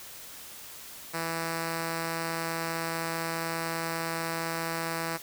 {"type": "tone", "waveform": "5% pulse", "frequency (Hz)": 164.81, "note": "E3", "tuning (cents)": 0, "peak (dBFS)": -19, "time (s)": [1.13, 5.18], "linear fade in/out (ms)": 20, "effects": ["white hiss -45 dBFS RMS until 5.22 s"]}